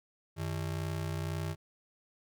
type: ring-modulated tone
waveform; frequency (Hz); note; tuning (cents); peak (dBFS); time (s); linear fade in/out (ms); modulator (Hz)
square; 123.47; B2; 0; -31; 0.36-1.56; 50; 31
effects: none